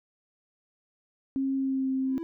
sine tone with pitch glide, 269.2 to 264 Hz, C4 to C4, +49 to +16 cents, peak -25 dBFS, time 1.36-2.18 s, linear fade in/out 0 ms, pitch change -33 cents, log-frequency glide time 1.56-1.9 s
triangle tone with exponential growth, 331.4 Hz, E4, 9 cents sharp, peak -28 dBFS, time 1.96-2.23 s, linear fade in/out 0 ms, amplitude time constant 57 ms
effects none

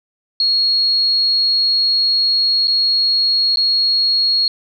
sine tone with dropouts, 4305 Hz, C8, 49 cents sharp, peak -12 dBFS, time 0.4-4.48 s, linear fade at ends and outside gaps 2 ms, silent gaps 2.673-2.679 / 3.559-3.571 s, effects none

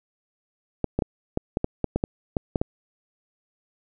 clicks, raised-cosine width 2 ms, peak -9 dBFS, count 12, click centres 0.843 / 0.99 / 1.022 / 1.374 / 1.571 / 1.644 / 1.843 / 1.96 / 2.039 / 2.368 / 2.558 / 2.615 s, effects none

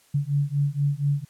sine beating tone pair, 140.9 / 145.1 Hz, C#3 / D3, +29 / -21 cents, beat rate 4.2 Hz, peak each -24 dBFS, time 0.14-1.25 s, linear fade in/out 10 ms, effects white hiss -59 dBFS RMS until 1.29 s + low-pass 12000 Hz 12 dB/octave

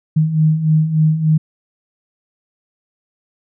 sine beating tone pair, 153.9 / 157.3 Hz, D#3 / D#3, -19 / +19 cents, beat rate 3.4 Hz, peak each -18 / -12 dBFS, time 0.16-1.38 s, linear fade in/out 10 ms, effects none

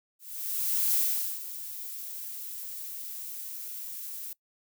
violet noise with ADSR envelope, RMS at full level -25 dBFS, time 0.19-4.33 s, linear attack 750 ms, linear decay 450 ms, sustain -14 dB, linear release 4 ms, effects noise-tail reverb RT60 0.1 s tail -22 dB re dry

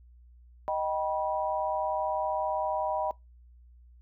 sine chord, Eb augmented, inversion none, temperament just, 622.3 / 777.8 / 972.3 Hz, Eb5 / G5 / B5, 0 / -14 / -27 cents, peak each -31 / -32 / -32 dBFS, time 0.68-3.11 s, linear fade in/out 0 ms, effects noise-tail reverb RT60 0.2 s tail -23 dB re dry + added 60 Hz sine -52 dBFS peak until 4.01 s

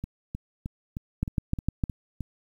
two click trains, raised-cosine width 5 ms, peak -12 / -20 dBFS, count 5 / 8, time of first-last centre 1.23-1.838 / 0.04-2.207 s, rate 6.58 / 3.23 Hz, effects 9-bit

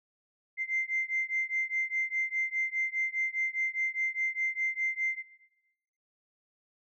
sine beating tone pair, 2083 / 2087.9 Hz, C7 / C7, -8 / -4 cents, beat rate 4.9 Hz, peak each -31 dBFS, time 0.57-5.23 s, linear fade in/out 50 ms, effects noise-tail reverb RT60 1.0 s tail -17 dB re dry + tanh soft clip ceiling -21 dBFS

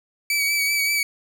sawtooth tone with vibrato, 2285 Hz, D7, 48 cents flat, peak -16 dBFS, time 0.3-1.03 s, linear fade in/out 2 ms, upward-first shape sine, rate 5.2 Hz, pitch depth 27 cents each way, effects none

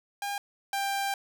sawtooth tone pair in turn, 806 / 791.7 Hz, G5 / G5, +48 / +17 cents, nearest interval unison, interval 31 cents, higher first, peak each -27 / -24 dBFS, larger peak second, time 0.22-0.38 / 0.73-1.14 s, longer second, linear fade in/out 2 ms, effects none

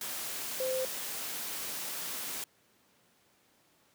sine tone in noise, 518 Hz, C5, 17 cents flat, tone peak -30 dBFS, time 0.6-0.85 s, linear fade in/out 2 ms, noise white, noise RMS -38 dBFS, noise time 0.01-2.44 s, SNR +5 dB, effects pink hiss -67 dBFS RMS until 3.94 s + high-pass 150 Hz 12 dB/octave

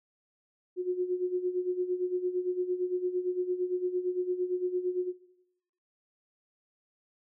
sine tone with tremolo, 362.6 Hz, F#4, 35 cents flat, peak -25 dBFS, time 0.76-5.13 s, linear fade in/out 50 ms, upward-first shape sine, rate 8.8 Hz, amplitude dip 80%, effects noise-tail reverb RT60 0.9 s tail -20 dB re dry

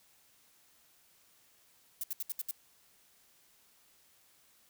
violet noise bursts, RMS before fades -36 dBFS, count 6, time 2.01-2.511 s, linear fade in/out 2 ms, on 26 ms, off 69 ms, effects white hiss -66 dBFS RMS until 4.69 s

